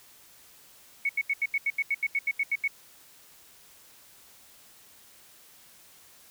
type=tone bursts; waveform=sine; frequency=2217 Hz; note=C#7; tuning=in tune; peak=-23 dBFS; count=14; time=1.05-2.678 s; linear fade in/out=5 ms; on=42 ms; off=80 ms; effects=white hiss -55 dBFS RMS until 6.3 s